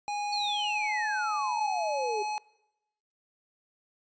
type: tone with pitch glide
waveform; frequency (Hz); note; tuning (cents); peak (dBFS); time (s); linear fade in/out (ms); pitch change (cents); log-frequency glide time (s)
square; 825 to 847.2; G#5 to G#5; -12 to +34; -31; 0.08-2.38; 0; +46; 0.47-0.89
type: exponential sweep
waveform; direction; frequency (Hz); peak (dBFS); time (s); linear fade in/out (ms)
sine; down; 4435 to 401.2; -30; 0.32-2.23; 10
effects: noise-tail reverb RT60 0.9 s tail -23 dB re dry + resampled to 16000 Hz